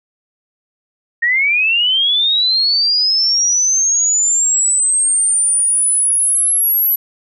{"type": "linear sweep", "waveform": "sine", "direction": "up", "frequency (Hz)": [1845, 11840], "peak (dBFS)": -11, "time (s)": [1.22, 6.96], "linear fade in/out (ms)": 10, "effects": []}